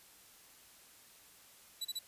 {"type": "tone bursts", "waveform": "sawtooth", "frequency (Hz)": 3948, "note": "B7", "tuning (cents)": -1, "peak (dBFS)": -33, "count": 3, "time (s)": [1.81, 1.992], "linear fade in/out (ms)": 10, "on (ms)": 40, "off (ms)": 31, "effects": ["white hiss -60 dBFS RMS until 2.07 s", "resampled to 32000 Hz"]}